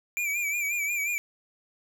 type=tone with vibrato; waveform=square; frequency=2349 Hz; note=D7; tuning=in tune; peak=-27 dBFS; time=0.17-1.18 s; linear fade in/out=0 ms; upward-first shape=sine; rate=5.6 Hz; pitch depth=65 cents each way; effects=none